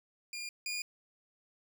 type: tone pair in turn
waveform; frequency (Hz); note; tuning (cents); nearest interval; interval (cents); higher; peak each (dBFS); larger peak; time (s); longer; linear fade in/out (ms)
20% pulse; 2408 / 2433; D7 / D#7; +43 / -39; unison; 18; second; -34 / -30; second; 0.33-0.49 / 0.66-0.82; neither; 2
effects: none